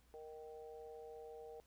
harmonic tone, 155.56 Hz, D#3, in tune, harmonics 3 / 4 / 5, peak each -51 / -59 / -58 dBFS, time 0.14-1.6 s, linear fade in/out 0 ms, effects added 60 Hz sine -70 dBFS peak until 1.66 s + pink hiss -74 dBFS RMS until 1.66 s

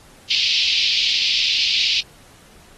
white band-pass noise, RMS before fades -19 dBFS, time 0.3-2.01 s, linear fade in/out 10 ms, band 2500 to 4900 Hz, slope 48 dB/octave, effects pink hiss -49 dBFS RMS until 2.77 s + AAC 32 kbps

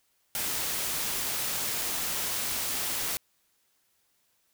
white noise, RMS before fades -31 dBFS, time 0.35-3.17 s, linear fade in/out 0 ms, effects white hiss -71 dBFS RMS until 4.53 s

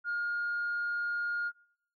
sine tone, 1421 Hz, F6, 30 cents sharp, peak -29 dBFS, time 0.04-1.52 s, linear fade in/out 50 ms, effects noise-tail reverb RT60 0.7 s tail -25 dB re dry + tanh soft clip ceiling -27 dBFS

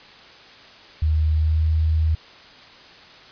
sine tone with pitch glide, 77.78 to 79.19 Hz, D#2 to D#2, 0 to +31 cents, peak -16 dBFS, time 1.02-2.15 s, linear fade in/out 5 ms, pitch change +31 cents, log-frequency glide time 1.31-1.66 s, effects white hiss -45 dBFS RMS until 3.31 s + resampled to 11025 Hz

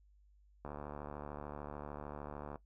click train, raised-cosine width 1 ms, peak -30 dBFS, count 141, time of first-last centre 0.65-2.557 s, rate 73.4 Hz, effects noise-tail reverb RT60 0.1 s tail -17 dB re dry + added 50 Hz sine -63 dBFS peak until 2.65 s

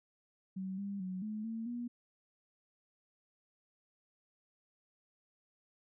sine tone with pitch steps, 189.4 / 199.7 / 185.5 / 214.1 / 225.5 / 240.3 Hz, F#3 / G3 / F#3 / A3 / A3 / B3, +41 / +32 / +5 / -47 / +43 / -47 cents, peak -37 dBFS, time 0.56-1.88 s, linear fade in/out 10 ms, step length 220 ms, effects none

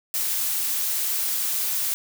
blue noise, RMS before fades -25 dBFS, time 0.14-1.94 s, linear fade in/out 0 ms, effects none

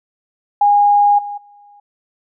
sine tone with level steps, 819 Hz, G#5, 24 cents flat, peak -8 / -23 / -42 dBFS, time 0.61-1.8 s, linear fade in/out 5 ms, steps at 1.18 / 1.37 s, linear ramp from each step 10 ms, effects none

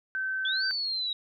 sine tone, 1540 Hz, G6, 31 cents flat, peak -28 dBFS, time 0.15-0.71 s, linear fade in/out 0 ms
sine linear two-way sweep, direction up then down, 3318 to 4684 to 3820 Hz, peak -28 dBFS, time 0.45-1.13 s, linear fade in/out 2 ms, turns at 0.65 s
effects none

